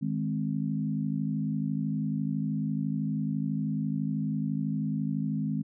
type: chord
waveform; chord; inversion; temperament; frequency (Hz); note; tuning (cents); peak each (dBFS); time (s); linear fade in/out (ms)
sine; Ab major; second; equal; 155.56 / 207.7 / 261.6; Eb3 / Ab3 / C4; 0 / 0 / 0; -31 / -31 / -33; 0.01-5.63; 20
effects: none